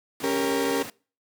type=noise; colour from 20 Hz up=pink; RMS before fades=-37 dBFS; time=0.2-0.9 s; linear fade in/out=2 ms
type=chord; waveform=35% pulse; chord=G diminished; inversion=second; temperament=equal with one note detuned; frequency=277.2 / 397.7 / 466.2 Hz; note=Db4 / G4 / Bb4; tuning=0 / +25 / 0 cents; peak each=-25 / -27 / -25 dBFS; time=0.23-0.83 s; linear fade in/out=10 ms
effects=noise-tail reverb RT60 0.4 s tail -25 dB re dry + high-pass 150 Hz 12 dB/octave